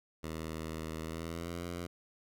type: tone with pitch glide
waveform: 10% pulse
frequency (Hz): 79.7 to 86.91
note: D#2 to F2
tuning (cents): +42 to -8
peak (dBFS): -30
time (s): 0.23-1.87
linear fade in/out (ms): 10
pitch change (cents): +150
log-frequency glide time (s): 1.01-1.63
effects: none